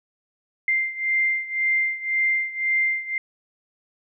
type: beating tone pair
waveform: sine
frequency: 2093 / 2094.9 Hz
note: C7 / C7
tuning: 0 / +2 cents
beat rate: 1.9 Hz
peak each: -22 / -25 dBFS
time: 0.68-3.18 s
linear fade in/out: 2 ms
effects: none